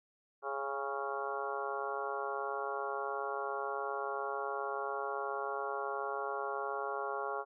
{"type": "harmonic tone with a mistuned harmonic", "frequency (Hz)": 138.59, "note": "C#3", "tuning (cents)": 0, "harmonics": [3, 4, 5, 6, 7, 8, 9, 10], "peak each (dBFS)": [-41, -43, -44, -42, -48, -41, -50, -43], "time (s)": [0.42, 7.45], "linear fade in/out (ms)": 50, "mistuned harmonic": 6, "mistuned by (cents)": -15, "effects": []}